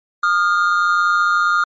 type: tone pair together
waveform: triangle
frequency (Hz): 1225.6 / 1407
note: D#6 / F6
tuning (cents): -27 / +12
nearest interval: major second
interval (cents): 239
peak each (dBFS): -14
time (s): 0.23-1.64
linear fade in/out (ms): 5
effects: MP3 32 kbps